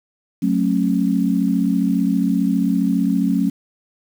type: chord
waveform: sine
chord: F# minor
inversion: none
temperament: equal with one note detuned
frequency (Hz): 185 / 220 / 272.1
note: F#3 / A3 / C#4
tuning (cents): 0 / 0 / -32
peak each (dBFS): -19 / -20 / -19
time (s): 0.42-3.5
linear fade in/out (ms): 10
effects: 7-bit